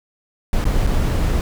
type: noise with dropouts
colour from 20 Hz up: brown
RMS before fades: -17 dBFS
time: 0.53-1.41 s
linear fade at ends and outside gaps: 1 ms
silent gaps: 0.642-0.653 / 0.867-0.872 s
effects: none